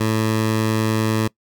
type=tone; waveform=15% pulse; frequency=110 Hz; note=A2; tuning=in tune; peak=-11 dBFS; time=0-1.28 s; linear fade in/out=10 ms; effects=noise-tail reverb RT60 0.1 s tail -22 dB re dry